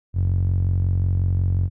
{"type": "tone with band-pass filter", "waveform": "sawtooth", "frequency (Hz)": 45.54, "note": "F#1", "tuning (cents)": -27, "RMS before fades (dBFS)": -20, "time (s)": [0.13, 1.7], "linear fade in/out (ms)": 50, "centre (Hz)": 96, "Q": 3.7, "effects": []}